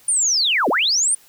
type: linear two-way sweep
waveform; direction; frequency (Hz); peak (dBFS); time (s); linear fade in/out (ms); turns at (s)
sine; down then up; 9397 to 210.7 to 9397; -15; 0.08-1.15; 5; 0.69
effects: white hiss -51 dBFS RMS until 1.28 s